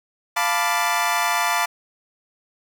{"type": "chord", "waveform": "25% pulse", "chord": "B half-diminished seventh", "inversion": "second", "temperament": "equal", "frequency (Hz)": [698.5, 880, 987.8, 1174.7], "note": ["F5", "A5", "B5", "D6"], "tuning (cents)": [0, 0, 0, 0], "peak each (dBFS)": -21, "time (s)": [0.36, 1.66], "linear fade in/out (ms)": 10, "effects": []}